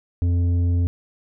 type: tone with tanh clipping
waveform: triangle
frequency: 87.31 Hz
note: F2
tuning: in tune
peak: -18 dBFS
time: 0.22-0.87 s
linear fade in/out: 0 ms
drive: 12 dB
effects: none